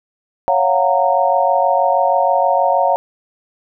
sine chord, Gb major seventh, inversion second, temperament just, 555 / 693.7 / 740 / 925 Hz, Db5 / F5 / Gb5 / Bb5, +2 / -12 / 0 / -14 cents, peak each -17 dBFS, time 0.48-2.96 s, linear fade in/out 0 ms, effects none

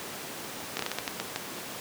slowing click train, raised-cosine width 0.2 ms, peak -12 dBFS, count 9, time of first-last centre 0.77-1.361 s, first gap 23 ms, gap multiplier 1.32, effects pink hiss -38 dBFS RMS until 1.8 s + high-pass 200 Hz 12 dB/octave

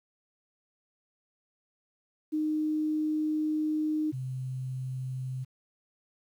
sine tone pair in turn, 307.9 / 129.46 Hz, D#4 / C3, -18 / -18 cents, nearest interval octave + minor third, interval 1500 cents, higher first, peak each -26 / -32 dBFS, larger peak first, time 2.32-4.12 / 4.12-5.45 s, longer first, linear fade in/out 20 ms, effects 10-bit

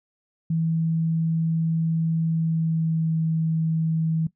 sine tone with pitch glide, 162.9 to 161.12 Hz, E3 to E3, -20 to -39 cents, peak -20 dBFS, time 0.5-4.27 s, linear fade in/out 5 ms, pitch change -19 cents, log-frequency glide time 2.27-3.16 s, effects noise-tail reverb RT60 0.1 s tail -17 dB re dry

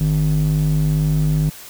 square tone with band-pass filter, 51.1 Hz, G#1, 27 cents flat, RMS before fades -17 dBFS, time 0-1.5 s, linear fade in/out 10 ms, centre 150 Hz, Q 2.9, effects white hiss -38 dBFS RMS until 1.69 s

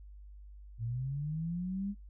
sine linear sweep, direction up, 110 to 205.7 Hz, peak -33 dBFS, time 0.78-1.95 s, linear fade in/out 50 ms, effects noise-tail reverb RT60 0.2 s tail -26 dB re dry + added 50 Hz sine -48 dBFS peak until 2.09 s

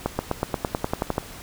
accelerating click train, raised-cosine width 1 ms, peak -8 dBFS, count 12, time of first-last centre 0.06-1.181 s, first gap 130 ms, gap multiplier 0.95, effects pink hiss -41 dBFS RMS until 1.42 s

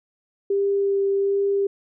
sine tone with vibrato, 396.6 Hz, G4, 20 cents sharp, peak -18 dBFS, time 0.5-1.67 s, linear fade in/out 5 ms, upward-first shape sine, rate 1.3 Hz, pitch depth 9 cents each way, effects none

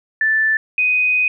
sine tone pair in turn, 1760 / 2498 Hz, A6 / D#7, 0 / +6 cents, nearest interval tritone, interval 606 cents, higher second, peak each -13 dBFS, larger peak neither, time 0.21-0.57 / 0.78-1.28 s, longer second, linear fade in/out 2 ms, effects none

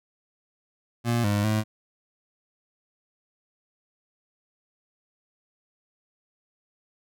25% pulse tone with pitch steps, 118.3 / 102.8 / 108.1 Hz, A#2 / G#2 / A2, +26 / -17 / -30 cents, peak -18 dBFS, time 1.04-1.64 s, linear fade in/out 50 ms, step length 200 ms, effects none

